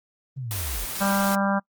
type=linear sweep; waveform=sine; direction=down; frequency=140 to 34.65 Hz; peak=-29 dBFS; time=0.36-0.86 s; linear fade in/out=20 ms
type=noise; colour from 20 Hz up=white; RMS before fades=-31 dBFS; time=0.51-1.35 s; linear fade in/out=0 ms
type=harmonic tone; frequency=197.6 Hz; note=G3; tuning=14 cents sharp; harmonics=1 / 3 / 4 / 5 / 6 / 7 / 8; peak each=-23 / -28 / -29 / -30 / -31 / -31 / -32 dBFS; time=1-1.6 s; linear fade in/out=20 ms
effects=noise-tail reverb RT60 0.1 s tail -26 dB re dry + Opus 24 kbps